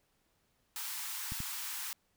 white high-pass noise, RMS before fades -40 dBFS, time 0.76-1.93 s, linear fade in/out 0 ms, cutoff 820 Hz, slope 96 dB/octave
clicks, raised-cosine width 5 ms, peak -28 dBFS, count 2, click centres 1.321 / 1.404 s
effects pink hiss -75 dBFS RMS until 2.16 s

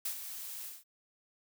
blue noise with ADSR envelope, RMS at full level -34 dBFS, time 0.05-0.84 s, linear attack 6 ms, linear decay 89 ms, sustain -9 dB, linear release 190 ms, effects none

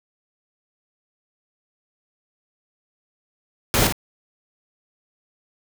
pink noise with echo, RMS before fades -18 dBFS, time 3.74-3.87 s, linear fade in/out 0 ms, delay 54 ms, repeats 1, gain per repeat -6 dB, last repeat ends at 3.924 s, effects none

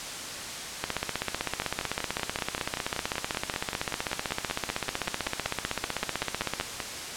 two click trains, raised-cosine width 0.3 ms, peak -11 / -14 dBFS, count 92 / 28, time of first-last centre 0.84-6.599 / 1.62-6.802 s, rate 15.8 / 5.21 Hz, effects white hiss -36 dBFS RMS until 7.16 s + low-pass 8000 Hz 12 dB/octave

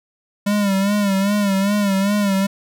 square tone with vibrato, 200 Hz, G3, 35 cents sharp, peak -16 dBFS, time 0.46-2.47 s, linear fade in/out 10 ms, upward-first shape sine, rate 2.5 Hz, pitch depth 68 cents each way, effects none

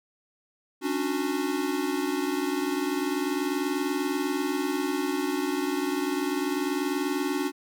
square tone cluster, 277.9 / 298.2 / 366.1 Hz, C#4 / D4 / F#4, +4 / +27 / -18 cents, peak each -31 dBFS, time 0.81-7.52 s, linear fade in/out 50 ms, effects none

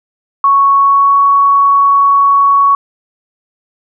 sine tone with pitch glide, 1109 to 1117.4 Hz, C#6 to C#6, 0 to +13 cents, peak -5 dBFS, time 0.44-2.75 s, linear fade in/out 2 ms, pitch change +13 cents, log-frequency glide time 0.76-1.19 s, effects none

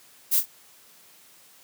violet noise with echo, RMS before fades -21 dBFS, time 0.31-0.41 s, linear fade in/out 20 ms, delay 26 ms, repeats 2, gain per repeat -9 dB, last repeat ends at 0.462 s, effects white hiss -54 dBFS RMS until 1.63 s + high-pass 100 Hz 12 dB/octave

